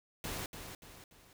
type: noise with echo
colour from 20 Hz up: pink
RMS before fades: -40 dBFS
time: 0.24-0.46 s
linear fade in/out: 2 ms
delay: 290 ms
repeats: 3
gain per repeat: -7 dB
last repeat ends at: 1.33 s
effects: none